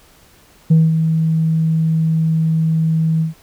sine tone with ADSR envelope, 160.7 Hz, E3, 44 cents flat, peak -4 dBFS, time 0.7-3.34 s, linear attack 12 ms, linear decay 200 ms, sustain -8 dB, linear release 130 ms, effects tanh soft clip ceiling -5 dBFS + pink hiss -49 dBFS RMS until 3.42 s

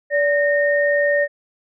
sine tone pair together, 577.9 / 1841 Hz, D5 / A#6, -28 / -22 cents, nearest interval octave + minor sixth, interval 2006 cents, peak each -16 / -19 dBFS, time 0.1-1.28 s, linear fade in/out 50 ms, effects none

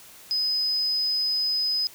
sine tone, 5030 Hz, D#8, 18 cents sharp, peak -22 dBFS, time 0.31-1.87 s, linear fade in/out 0 ms, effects white hiss -48 dBFS RMS until 1.94 s

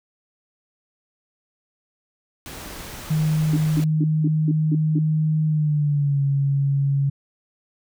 pink noise, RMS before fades -36 dBFS, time 2.46-3.84 s, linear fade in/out 0 ms
sine tone with pitch glide, 155.56 to 139.39 Hz, D#3 to C#3, 0 to +10 cents, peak -17 dBFS, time 3.1-7.1 s, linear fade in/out 10 ms, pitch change -190 cents, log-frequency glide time 5.46-6.22 s
sine tone bursts, 294.7 Hz, D4, 6 cents sharp, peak -20 dBFS, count 7, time 3.53-4.989 s, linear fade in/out 5 ms, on 37 ms, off 200 ms
effects none

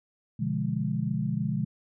sine chord, B diminished seventh, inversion none, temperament equal with one note detuned, 123.47 / 146.83 / 173.21 / 207.7 Hz, B2 / D3 / F3 / Ab3, 0 / 0 / -14 / 0 cents, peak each -32 / -31 / -32 / -31 dBFS, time 0.39-1.65 s, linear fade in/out 10 ms, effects none

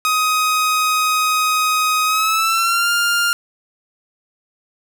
sawtooth tone with pitch glide, 1256 to 1401.7 Hz, D#6 to F6, +16 to +6 cents, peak -11 dBFS, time 0.05-3.33 s, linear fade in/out 0 ms, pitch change +190 cents, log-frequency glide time 2.05-2.9 s, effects none

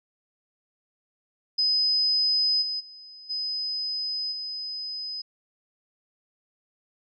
sine tone with level steps, 5030 Hz, D#8, 18 cents sharp, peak -20 / -27 / -43 / -27 / -31 dBFS, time 1.58-5.22 s, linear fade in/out 10 ms, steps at 2.61 / 2.79 / 3.29 / 4.31 s, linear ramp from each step 20 ms, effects none

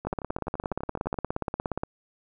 two click trains, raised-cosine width 1 ms, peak -14 / -23 dBFS, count 31 / 14, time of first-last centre 0.07-1.835 / 0.05-1.142 s, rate 17 / 11.9 Hz, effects none

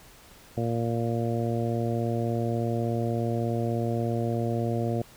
harmonic tone, 116.54 Hz, A#2, in tune, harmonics 1 / 2 / 3 / 4 / 5 / 6, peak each -28 / -31 / -33 / -34 / -35 / -36 dBFS, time 0.57-5.02 s, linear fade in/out 5 ms, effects pink hiss -52 dBFS RMS until 5.16 s

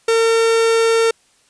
45% pulse tone, 454.8 Hz, A#4, 43 cents flat, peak -12 dBFS, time 0.08-1.11 s, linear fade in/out 5 ms, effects white hiss -56 dBFS RMS until 1.49 s + resampled to 22050 Hz

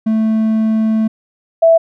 triangle / sine tone pair in turn, 220 / 659.3 Hz, A3 / E5, 0 / 0 cents, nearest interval octave + perfect fifth, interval 1900 cents, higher second, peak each -9 / -5 dBFS, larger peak second, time 0.06-1.08 / 1.62-1.78 s, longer first, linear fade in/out 10 ms, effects none

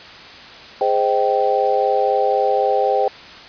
sine chord, Ab major seventh, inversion none, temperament just, 415.3 / 519.1 / 623 / 778.7 Hz, Ab4 / C5 / Eb5 / G5, 0 / -14 / +2 / -12 cents, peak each -21 / -19 / -23 / -18 dBFS, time 0.81-3.08 s, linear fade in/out 2 ms, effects white hiss -38 dBFS RMS until 3.48 s + resampled to 11025 Hz

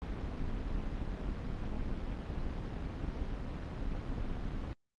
brown noise with amplitude modulation, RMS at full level -34 dBFS, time 0.02-4.73 s, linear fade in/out 0 ms, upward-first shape sine, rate 235 Hz, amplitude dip 55%, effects low-pass 4000 Hz 12 dB/octave + Opus 24 kbps

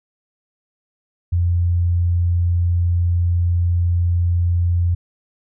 sine tone, 87 Hz, F2, 6 cents flat, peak -14 dBFS, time 1.32-4.95 s, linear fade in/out 10 ms, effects none

